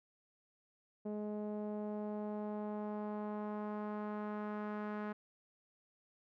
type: tone with low-pass filter sweep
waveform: sawtooth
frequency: 210 Hz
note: G#3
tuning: 19 cents sharp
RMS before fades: -41 dBFS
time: 1.05-5.13 s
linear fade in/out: 10 ms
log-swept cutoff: 560 to 1500 Hz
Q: 1.6
effects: none